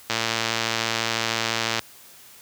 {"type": "click train", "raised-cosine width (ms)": 0.2, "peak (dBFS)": -5, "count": 194, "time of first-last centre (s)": [0.1, 1.793], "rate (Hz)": 114, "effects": ["white hiss -48 dBFS RMS until 2.41 s", "high-pass 60 Hz 12 dB/octave"]}